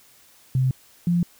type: tone pair in turn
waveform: sine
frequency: 130 / 173.53 Hz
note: C3 / F3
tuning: -11 / -11 cents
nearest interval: perfect fourth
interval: 500 cents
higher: second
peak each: -17 dBFS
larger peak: neither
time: 0.55-0.71 / 1.07-1.23 s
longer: neither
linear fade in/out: 2 ms
effects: white hiss -54 dBFS RMS until 1.39 s